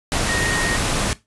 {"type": "tone in noise", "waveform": "sine", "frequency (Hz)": 1864.7, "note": "A#6", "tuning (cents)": 0, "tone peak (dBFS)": -23, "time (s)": [0.29, 0.76], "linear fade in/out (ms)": 0, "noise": "pink", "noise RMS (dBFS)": -21, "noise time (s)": [0.12, 1.13], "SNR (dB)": -5, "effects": ["noise-tail reverb RT60 0.2 s tail -17 dB re dry", "resampled to 24000 Hz"]}